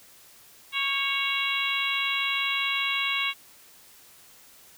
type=harmonic tone with a mistuned harmonic; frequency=554.4 Hz; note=C#5; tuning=in tune; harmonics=2 / 3 / 4 / 5 / 6 / 7; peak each=-33 / -38 / -29 / -29 / -32 / -34 dBFS; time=0.72-3.34 s; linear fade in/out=50 ms; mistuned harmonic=3; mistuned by=-38 cents; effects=white hiss -53 dBFS RMS until 4.77 s